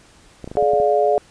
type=clicks; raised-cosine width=2 ms; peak=-18 dBFS; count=7; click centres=0.443 / 0.476 / 0.515 / 0.554 / 0.626 / 0.735 / 0.801 s
type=chord; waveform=sine; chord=D diminished; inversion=second; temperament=just; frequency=422.9 / 587.3 / 704.8 Hz; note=Ab4 / D5 / F5; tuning=+31 / 0 / +16 cents; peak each=-18 dBFS; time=0.57-1.18 s; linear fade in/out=0 ms
effects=pink hiss -50 dBFS RMS until 1.3 s + resampled to 22050 Hz